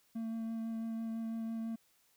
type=tone with vibrato; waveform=triangle; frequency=225.8 Hz; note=A3; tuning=45 cents sharp; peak=-34 dBFS; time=0.15-1.76 s; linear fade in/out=10 ms; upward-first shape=sine; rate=6 Hz; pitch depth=12 cents each way; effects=white hiss -71 dBFS RMS until 2.16 s